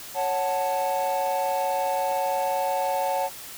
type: chord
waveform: triangle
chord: F# minor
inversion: second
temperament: equal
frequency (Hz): 554.4 / 740 / 880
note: C#5 / F#5 / A5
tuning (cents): 0 / 0 / 0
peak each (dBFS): -25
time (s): 0.14-3.3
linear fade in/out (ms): 50
effects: tanh soft clip ceiling -13 dBFS + white hiss -40 dBFS RMS until 3.57 s